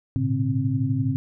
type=tone cluster; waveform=sine; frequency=108.3 / 120.2 / 140.2 / 264.5 Hz; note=A2 / B2 / C#3 / C4; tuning=-27 / -46 / +20 / +19 cents; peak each=-26 dBFS; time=0.16-1.16 s; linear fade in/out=0 ms; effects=none